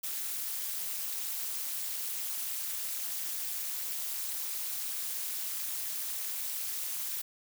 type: noise with amplitude modulation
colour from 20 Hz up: blue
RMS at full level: -32 dBFS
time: 0.03-7.22 s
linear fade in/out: 10 ms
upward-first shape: sine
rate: 223 Hz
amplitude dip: 90%
effects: none